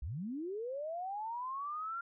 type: linear sweep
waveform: sine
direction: up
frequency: 52.7 to 1394 Hz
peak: -37 dBFS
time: 0.02-2.01 s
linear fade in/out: 5 ms
effects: none